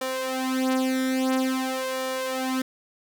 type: tone with flanger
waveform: sawtooth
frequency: 260.4 Hz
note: C4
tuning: 8 cents flat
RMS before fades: -26 dBFS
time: 0.01-2.62 s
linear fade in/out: 5 ms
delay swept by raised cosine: 1.7 to 4.4 ms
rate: 0.49 Hz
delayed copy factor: +0.85
effects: none